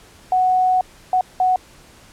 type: tone bursts at uneven times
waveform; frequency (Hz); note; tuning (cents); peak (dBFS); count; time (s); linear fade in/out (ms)
sine; 740; F#5; 0; -13; 3; 0.32-0.81 / 1.13-1.21 / 1.4-1.56; 2
effects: pink hiss -47 dBFS RMS until 2.12 s + low-pass 11000 Hz 12 dB/octave